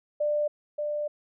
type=tone pair in turn; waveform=sine; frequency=594 / 594 Hz; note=D5 / D5; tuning=+20 / +20 cents; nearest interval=unison; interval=0 cents; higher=neither; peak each=-23 / -27 dBFS; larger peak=first; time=0.2-0.48 / 0.78-1.08 s; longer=second; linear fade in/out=10 ms; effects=none